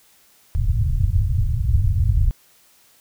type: low-pass noise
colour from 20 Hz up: white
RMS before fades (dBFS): -18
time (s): 0.55-2.31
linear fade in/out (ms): 0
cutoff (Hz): 120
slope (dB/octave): 48
effects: white hiss -55 dBFS RMS until 3 s